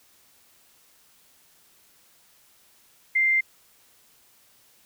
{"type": "tone", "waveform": "sine", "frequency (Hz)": 2093, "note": "C7", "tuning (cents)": 0, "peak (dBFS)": -18, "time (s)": [3.15, 3.41], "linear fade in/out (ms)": 10, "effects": ["white hiss -59 dBFS RMS until 4.85 s"]}